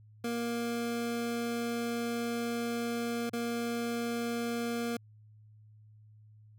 25% pulse tone with dropouts, 235.1 Hz, A#3, 15 cents sharp, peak -28 dBFS, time 0.24-4.97 s, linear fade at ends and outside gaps 5 ms, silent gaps 3.296-3.332 s, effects added 107 Hz sine -54 dBFS peak until 6.58 s

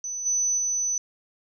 sine tone with level steps, 6000 Hz, F#8, 23 cents sharp, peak -29 / -21 / -23 dBFS, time 0.04-0.98 s, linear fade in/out 2 ms, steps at 0.25 / 0.57 s, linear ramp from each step 20 ms, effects none

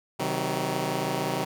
10% pulse chord, C diminished, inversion none, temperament just, 130.81 / 156.98 / 188.37 Hz, C3 / Eb3 / Gb3, 0 / +16 / +31 cents, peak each -23 dBFS, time 0.19-1.45 s, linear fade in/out 10 ms, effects none

